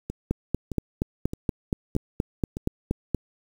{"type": "two click trains", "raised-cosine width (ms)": 3, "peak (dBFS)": [-18, -10], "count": [5, 13], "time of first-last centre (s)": [[0.1, 2.569], [0.31, 3.147]], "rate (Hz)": [1.62, 4.23], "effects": ["7-bit"]}